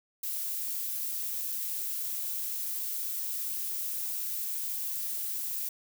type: noise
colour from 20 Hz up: violet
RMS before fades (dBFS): -34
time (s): 0.23-5.69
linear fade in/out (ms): 5
effects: none